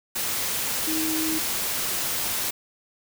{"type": "tone in noise", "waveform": "sine", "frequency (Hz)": 316.8, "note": "D#4", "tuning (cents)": 31, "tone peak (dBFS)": -26, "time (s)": [0.87, 1.39], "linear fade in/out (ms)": 10, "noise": "white", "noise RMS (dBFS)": -27, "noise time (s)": [0.15, 2.51], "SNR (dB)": -2, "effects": []}